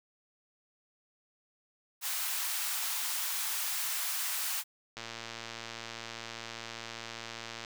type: high-pass noise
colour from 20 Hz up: white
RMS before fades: -34 dBFS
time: 2.01-4.64 s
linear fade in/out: 50 ms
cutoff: 810 Hz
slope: 24 dB/octave
type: click train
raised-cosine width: 0.2 ms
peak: -23 dBFS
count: 309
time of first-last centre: 4.97-7.648 s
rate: 115 Hz
effects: none